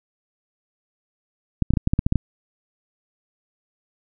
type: clicks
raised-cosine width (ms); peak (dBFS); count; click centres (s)
5; -5; 10; 1.623 / 1.706 / 1.737 / 1.772 / 1.874 / 1.935 / 1.991 / 2.065 / 2.124 / 2.157
effects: none